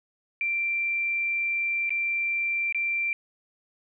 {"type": "tone with dropouts", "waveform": "sine", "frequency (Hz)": 2357, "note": "D7", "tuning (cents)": 6, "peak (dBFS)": -24, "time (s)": [0.41, 3.13], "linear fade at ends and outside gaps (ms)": 1, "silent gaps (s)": [[1.894, 1.905], [2.725, 2.746]], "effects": []}